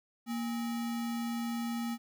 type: tone with sample-and-hold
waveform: sine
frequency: 233.9 Hz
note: A#3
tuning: 6 cents sharp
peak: -32 dBFS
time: 0.26-1.98 s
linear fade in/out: 50 ms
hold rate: 1050 Hz
effects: none